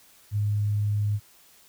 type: tone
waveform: sine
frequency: 103.83 Hz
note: G#2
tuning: in tune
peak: -22 dBFS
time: 0.31-1.2 s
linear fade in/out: 50 ms
effects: white hiss -56 dBFS RMS until 1.68 s